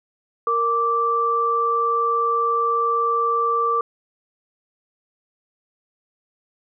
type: tone pair together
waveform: sine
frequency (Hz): 464.1 / 1169.5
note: A#4 / D6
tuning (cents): -8 / -8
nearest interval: octave + major third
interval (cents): 1600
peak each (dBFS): -24 / -18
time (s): 0.47-3.81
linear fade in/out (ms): 2
effects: none